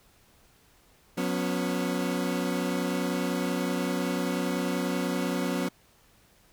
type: chord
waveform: 30% pulse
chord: F# suspended fourth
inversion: none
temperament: equal with one note detuned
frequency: 181.29 / 246.9 / 277.2 Hz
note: F#3 / B3 / C#4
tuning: -35 / 0 / 0 cents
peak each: -28 / -29 / -29 dBFS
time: 1.17-5.69 s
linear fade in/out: 10 ms
effects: pink hiss -61 dBFS RMS until 6.52 s